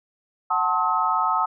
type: chord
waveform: sine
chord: F# diminished seventh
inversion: none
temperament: just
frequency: 740 / 888 / 1065.6 / 1278.7 Hz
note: F#5 / A5 / C6 / Eb6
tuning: 0 / +16 / +31 / +47 cents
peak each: -27 / -24 / -27 / -22 dBFS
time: 0.5-1.46 s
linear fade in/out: 10 ms
effects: none